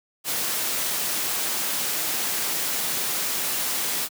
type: noise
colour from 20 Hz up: white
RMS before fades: -26 dBFS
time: 0.24-4.09 s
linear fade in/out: 50 ms
effects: high-pass 150 Hz 12 dB/octave